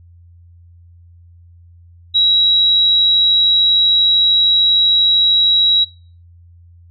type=tone; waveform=sine; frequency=3869 Hz; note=B7; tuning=36 cents flat; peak=-9 dBFS; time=2.14-5.85 s; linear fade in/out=20 ms; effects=noise-tail reverb RT60 0.4 s tail -21 dB re dry + added 86 Hz sine -41 dBFS peak until 6.9 s